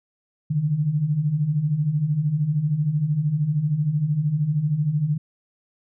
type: beating tone pair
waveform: sine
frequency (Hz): 140.3 / 153.3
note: C#3 / D#3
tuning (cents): +21 / -25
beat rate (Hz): 13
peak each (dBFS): -26 / -20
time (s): 0.5-5.18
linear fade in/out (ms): 10
effects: none